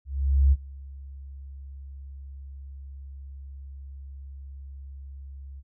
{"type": "tone with ADSR envelope", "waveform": "sine", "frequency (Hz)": 68.4, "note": "C#2", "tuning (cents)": -23, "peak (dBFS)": -14, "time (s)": [0.05, 5.63], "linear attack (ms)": 470, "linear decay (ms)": 40, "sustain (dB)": -24, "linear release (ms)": 44, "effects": []}